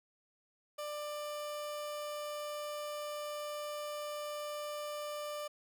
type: tone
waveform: 30% pulse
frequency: 593 Hz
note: D5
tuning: 17 cents sharp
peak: -36 dBFS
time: 0.78-5.48 s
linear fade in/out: 10 ms
effects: none